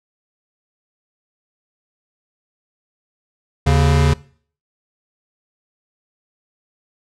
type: tone pair together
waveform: square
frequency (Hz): 77.67 / 140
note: D#2 / C#3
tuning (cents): -2 / +18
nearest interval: minor seventh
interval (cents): 1020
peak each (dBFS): -15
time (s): 3.66-4.14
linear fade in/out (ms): 10
effects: noise-tail reverb RT60 0.5 s tail -21 dB re dry + low-pass 8000 Hz 12 dB/octave